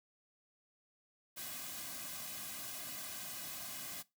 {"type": "noise with comb filter", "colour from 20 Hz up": "white", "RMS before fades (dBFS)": -45, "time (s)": [1.36, 4.03], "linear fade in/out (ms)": 20, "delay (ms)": 2.2, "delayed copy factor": -0.9, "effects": ["noise-tail reverb RT60 0.2 s tail -19 dB re dry"]}